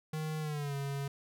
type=tone with pitch glide; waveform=square; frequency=155.7 to 139.52 Hz; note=D#3 to C#3; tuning=+2 to +12 cents; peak=-35 dBFS; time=0.13-1.08 s; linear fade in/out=5 ms; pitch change=-190 cents; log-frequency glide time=0.4-0.75 s; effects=none